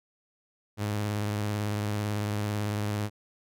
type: tone with vibrato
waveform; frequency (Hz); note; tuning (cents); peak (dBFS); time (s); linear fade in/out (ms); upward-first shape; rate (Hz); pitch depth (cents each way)
sawtooth; 104.3; G#2; +8; -24; 0.77-3.1; 50; sine; 18; 38
effects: none